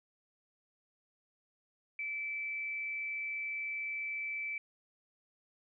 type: tone with amplitude modulation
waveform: sine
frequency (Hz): 2317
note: D7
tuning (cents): -24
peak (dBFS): -34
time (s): 1.99-4.58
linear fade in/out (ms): 2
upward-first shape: sine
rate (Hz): 209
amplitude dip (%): 30
effects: none